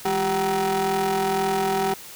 35% pulse ring-modulated tone, 185 Hz, F#3, in tune, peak -16 dBFS, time 0.05-1.94 s, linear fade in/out 5 ms, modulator 576 Hz, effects white hiss -41 dBFS RMS until 2.15 s

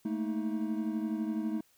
triangle tone cluster, 216.9 / 228.9 / 316 Hz, A3 / A#3 / D#4, -25 / -31 / +27 cents, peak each -32 / -35 / -33 dBFS, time 0.05-1.61 s, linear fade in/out 5 ms, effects white hiss -67 dBFS RMS until 1.77 s

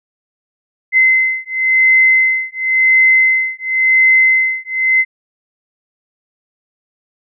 sine beating tone pair, 2057 / 2057.94 Hz, C7 / C7, -30 / -29 cents, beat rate 0.94 Hz, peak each -12 dBFS, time 0.92-5.05 s, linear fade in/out 50 ms, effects none

